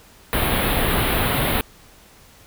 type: band-stop noise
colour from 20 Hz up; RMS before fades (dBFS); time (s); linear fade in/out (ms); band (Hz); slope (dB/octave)
pink; -20; 0.33-1.61; 0; 3900 to 10000; 48
effects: pink hiss -49 dBFS RMS until 2.46 s